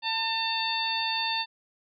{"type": "harmonic tone", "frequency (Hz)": 899, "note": "A5", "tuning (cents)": 37, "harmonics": [1, 2, 3, 4, 5], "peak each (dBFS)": [-31, -36, -33, -32, -32], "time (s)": [0.02, 1.46], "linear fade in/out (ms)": 50, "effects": []}